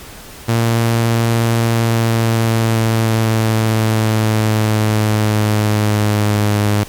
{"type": "tone with pitch glide", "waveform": "sawtooth", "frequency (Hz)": [115.4, 104], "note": ["A#2", "G#2"], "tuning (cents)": [-17, 3], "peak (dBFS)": -8, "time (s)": [0.48, 6.84], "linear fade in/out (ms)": 10, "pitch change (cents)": -180, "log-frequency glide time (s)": [1.58, 6.67], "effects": ["pink hiss -35 dBFS RMS until 6.88 s", "MP3 96 kbps"]}